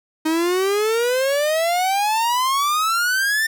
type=exponential sweep; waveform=45% pulse; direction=up; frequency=311.1 to 1815 Hz; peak=-17 dBFS; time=0.25-3.47 s; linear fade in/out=10 ms; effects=none